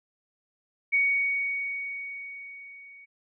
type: tone with level ramp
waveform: sine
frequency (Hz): 2238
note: C#7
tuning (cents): +16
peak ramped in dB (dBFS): -19 to -47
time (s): 0.92-3.06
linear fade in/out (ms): 20
effects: none